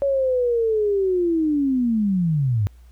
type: linear sweep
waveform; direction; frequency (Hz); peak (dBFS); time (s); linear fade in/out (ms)
sine; down; 563 to 96; -17; 0.02-2.67; 0
effects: added 60 Hz sine -44 dBFS peak until 2.91 s + pink hiss -62 dBFS RMS until 2.91 s